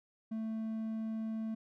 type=tone; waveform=triangle; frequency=221.4 Hz; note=A3; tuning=11 cents sharp; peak=-33 dBFS; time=0.31-1.55 s; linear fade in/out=10 ms; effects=none